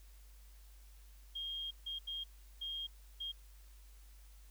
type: tone bursts at uneven times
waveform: sine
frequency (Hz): 3231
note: G#7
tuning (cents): -48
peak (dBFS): -39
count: 5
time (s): 1.35-1.71 / 1.86-1.99 / 2.07-2.24 / 2.61-2.87 / 3.2-3.32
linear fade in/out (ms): 10
effects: added 50 Hz sine -55 dBFS peak until 4.5 s + white hiss -67 dBFS RMS until 4.5 s